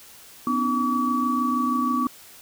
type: tone cluster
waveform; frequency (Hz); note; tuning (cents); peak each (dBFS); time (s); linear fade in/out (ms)
sine; 249.1 / 275.5 / 308.1 / 1142; B3 / C#4 / D#4 / D6; +15 / -11 / -17 / -49; -24 / -32 / -31 / -23; 0.47-2.07; 2
effects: white hiss -47 dBFS RMS until 2.41 s